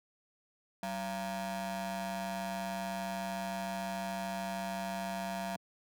30% pulse ring-modulated tone, 246.9 Hz, B3, in tune, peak -29 dBFS, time 0.83-5.56 s, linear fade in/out 0 ms, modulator 437 Hz, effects high-pass 150 Hz 12 dB/octave

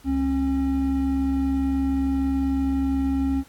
triangle tone pair together, 69.27 / 270.6 Hz, C#2 / C#4, -1 / -42 cents, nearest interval 2 octaves, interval 2359 cents, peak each -25 / -19 dBFS, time 0.04-3.44 s, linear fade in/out 50 ms, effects pink hiss -53 dBFS RMS until 3.48 s + AAC 64 kbps

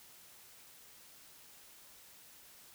silence, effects white hiss -58 dBFS RMS until 2.74 s

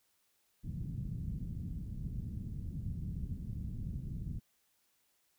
white low-pass noise, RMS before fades -40 dBFS, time 0.63-4.4 s, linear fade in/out 20 ms, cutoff 170 Hz, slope 24 dB/octave, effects white hiss -75 dBFS RMS until 5.38 s

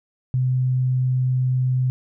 sine tone, 128 Hz, C3, 38 cents flat, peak -17 dBFS, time 0.34-1.9 s, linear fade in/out 0 ms, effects none

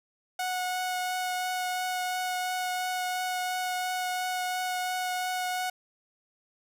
sawtooth tone with vibrato, 733 Hz, F#5, 16 cents flat, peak -25 dBFS, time 0.39-5.7 s, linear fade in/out 5 ms, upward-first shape triangle, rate 2.9 Hz, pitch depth 10 cents each way, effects none

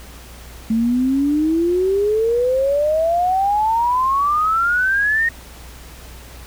sine exponential sweep, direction up, 220 to 1868 Hz, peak -14 dBFS, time 0.7-5.29 s, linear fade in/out 5 ms, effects added 60 Hz sine -38 dBFS peak until 6.46 s + pink hiss -41 dBFS RMS until 6.46 s

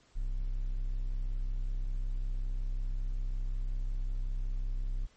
triangle tone, 32.7 Hz, C1, in tune, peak -28 dBFS, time 0.15-5.07 s, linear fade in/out 20 ms, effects pink hiss -65 dBFS RMS until 5.16 s + MP3 32 kbps

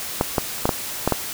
clicks, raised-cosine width 1 ms, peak -3 dBFS, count 6, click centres 0.211 / 0.382 / 0.655 / 0.692 / 1.076 / 1.123 s, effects white hiss -30 dBFS RMS until 1.33 s

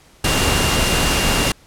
sine tone in noise, 2794 Hz, F7, in tune, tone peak -24 dBFS, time 0.24-1.52 s, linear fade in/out 5 ms, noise pink, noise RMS -17 dBFS, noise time 0.24-1.52 s, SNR -10 dB, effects pink hiss -50 dBFS RMS until 1.66 s + low-pass 11000 Hz 12 dB/octave

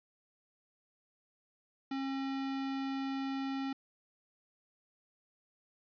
square tone, 270 Hz, C#4, 45 cents flat, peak -35 dBFS, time 1.91-3.73 s, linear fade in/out 5 ms, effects resampled to 11025 Hz

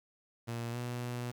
sawtooth tone with pitch glide, 117.4 to 121.68 Hz, A#2 to B2, +13 to -25 cents, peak -32 dBFS, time 0.47-1.32 s, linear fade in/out 20 ms, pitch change +62 cents, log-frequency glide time 0.71-0.77 s, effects 10-bit

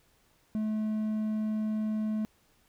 triangle tone, 215.7 Hz, A3, 34 cents flat, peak -26 dBFS, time 0.55-2.25 s, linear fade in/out 0 ms, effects pink hiss -67 dBFS RMS until 2.68 s

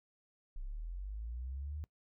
sine linear sweep, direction up, 30.38 to 77.78 Hz, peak -39 dBFS, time 0.56-1.84 s, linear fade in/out 0 ms, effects noise-tail reverb RT60 0.1 s tail -22 dB re dry

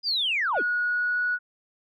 sine linear sweep, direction down, 4978 to 160 Hz, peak -22 dBFS, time 0.03-0.63 s, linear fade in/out 50 ms
sine tone with pitch glide, 1454 to 1465.8 Hz, F#6 to F#6, -31 to -17 cents, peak -22 dBFS, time 0.53-1.39 s, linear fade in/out 50 ms, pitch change +14 cents, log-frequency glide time 0.83-1.21 s
effects tanh soft clip ceiling -16 dBFS

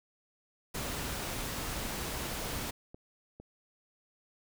pink noise, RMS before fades -37 dBFS, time 0.74-2.71 s, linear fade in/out 10 ms
clicks, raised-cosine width 2 ms, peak -34 dBFS, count 2, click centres 2.945 / 3.4 s
effects none

